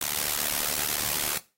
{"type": "noise with amplitude modulation", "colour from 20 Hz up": "white", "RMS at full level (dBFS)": -24, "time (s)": [0.01, 1.38], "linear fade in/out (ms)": 5, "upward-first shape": "sine", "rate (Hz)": 74.3, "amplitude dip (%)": 100, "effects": ["noise-tail reverb RT60 0.3 s tail -18 dB re dry", "AAC 48 kbps"]}